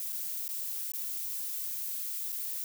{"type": "noise with dropouts", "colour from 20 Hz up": "violet", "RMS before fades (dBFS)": -36, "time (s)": [0, 2.64], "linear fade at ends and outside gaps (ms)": 1, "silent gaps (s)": [[0.124, 0.128], [0.48, 0.489], [0.919, 0.936], [2.321, 2.325]], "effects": []}